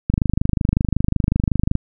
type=click train; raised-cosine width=5 ms; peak=-4 dBFS; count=43; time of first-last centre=0.1-1.754 s; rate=25.4 Hz; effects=none